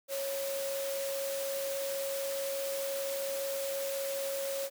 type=tone in noise; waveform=sine; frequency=550 Hz; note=C#5; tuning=14 cents flat; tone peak=-33 dBFS; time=0.08-4.7 s; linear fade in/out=50 ms; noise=white; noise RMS=-40 dBFS; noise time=0.08-4.7 s; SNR=+4 dB; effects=high-pass 300 Hz 12 dB/octave